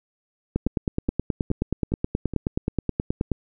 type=two click trains; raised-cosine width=3 ms; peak=-17 / -9 dBFS; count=5 / 27; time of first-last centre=0.67-2.337 / 0.56-3.317 s; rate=2.4 / 9.43 Hz; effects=none